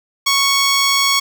10% pulse tone, 1108.7 Hz, C#6, in tune, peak -4 dBFS, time 0.26-1.2 s, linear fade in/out 10 ms, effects none

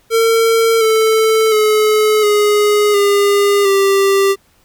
square tone with pitch steps, 454 / 441.1 / 428.5 / 416.3 / 404.5 / 393 Hz, A#4 / A4 / A4 / G#4 / G#4 / G4, -46 / +4 / -46 / +4 / -46 / +4 cents, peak -10 dBFS, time 0.1-4.36 s, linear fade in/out 50 ms, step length 710 ms, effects pink hiss -54 dBFS RMS until 4.64 s

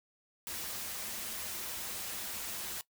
white noise with comb filter, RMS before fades -40 dBFS, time 0.47-2.81 s, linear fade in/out 0 ms, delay 7 ms, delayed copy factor -0.5, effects noise-tail reverb RT60 0.1 s tail -19 dB re dry

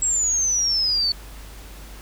sine exponential sweep, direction down, 7720 to 4435 Hz, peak -18 dBFS, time 0.02-1.12 s, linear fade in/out 2 ms, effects added 50 Hz sine -38 dBFS peak until 2.01 s + pink hiss -44 dBFS RMS until 2.01 s

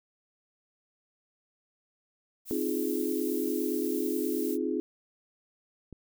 violet noise, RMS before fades -40 dBFS, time 2.45-4.58 s, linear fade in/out 50 ms
sine chord, F minor seventh, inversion second, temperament equal with one note detuned, 261.6 / 311.1 / 349.2 / 418.7 Hz, C4 / Eb4 / F4 / Ab4, 0 / 0 / 0 / +14 cents, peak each -33 dBFS, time 2.51-4.8 s, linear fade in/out 0 ms
click, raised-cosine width 3 ms, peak -31 dBFS, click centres 5.927 s
effects none

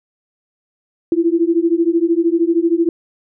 sine beating tone pair, 329.6 / 342.6 Hz, E4 / F4, 0 / -33 cents, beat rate 13 Hz, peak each -15 dBFS, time 1.12-2.89 s, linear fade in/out 2 ms, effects none

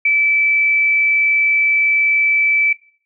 sine tone with frequency modulation, 2313 Hz, D7, 27 cents flat, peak -11 dBFS, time 0.05-2.73 s, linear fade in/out 5 ms, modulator 61.3 Hz, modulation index 0.22, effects noise-tail reverb RT60 0.5 s tail -22 dB re dry

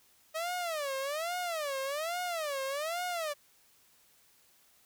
sawtooth tone with vibrato, 621 Hz, D#5, 3 cents flat, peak -29 dBFS, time 0.34-3.34 s, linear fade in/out 20 ms, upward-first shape sine, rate 1.2 Hz, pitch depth 260 cents each way, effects white hiss -65 dBFS RMS until 4.85 s

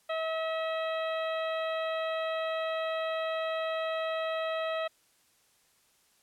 harmonic tone, 644 Hz, E5, 41 cents flat, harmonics 1 / 2 / 3 / 4 / 5 / 6, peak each -31 / -37 / -41 / -43 / -45 / -47 dBFS, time 0.09-4.88 s, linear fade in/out 10 ms, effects white hiss -67 dBFS RMS until 6.22 s + low-pass 12000 Hz 12 dB/octave

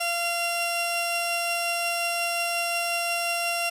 sawtooth tone pair together, 687.1 / 2754 Hz, F5 / F7, -28 / -25 cents, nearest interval 2 octaves, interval 2403 cents, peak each -24 dBFS, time 0-3.7 s, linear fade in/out 10 ms, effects resampled to 32000 Hz

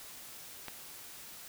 click, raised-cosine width 0.3 ms, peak -24 dBFS, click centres 0.683 s, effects white hiss -49 dBFS RMS until 1.48 s

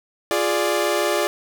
sawtooth chord, D diminished, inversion first, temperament equal, 349.2 / 415.3 / 587.3 Hz, F4 / Ab4 / D5, 0 / 0 / 0 cents, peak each -20 / -20 / -18 dBFS, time 0.31-1.27 s, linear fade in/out 0 ms, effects none

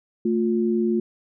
sine tone pair together, 222.7 / 353.9 Hz, A3 / F4, +21 / +23 cents, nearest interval minor sixth, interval 802 cents, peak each -21 / -22 dBFS, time 0.25-1 s, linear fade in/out 5 ms, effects none

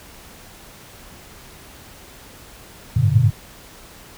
sine tone cluster, 96.5 / 106.2 / 116.1 / 120.3 / 145 Hz, G2 / G#2 / A#2 / B2 / D3, -27 / +39 / -7 / -45 / -22 cents, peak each -19 dBFS, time 2.96-3.31 s, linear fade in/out 10 ms, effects pink hiss -43 dBFS RMS until 4.17 s

